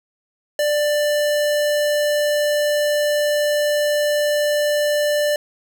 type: tone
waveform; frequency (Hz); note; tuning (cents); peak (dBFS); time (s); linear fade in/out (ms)
square; 591; D5; +11; -17; 0.59-5.36; 2
effects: none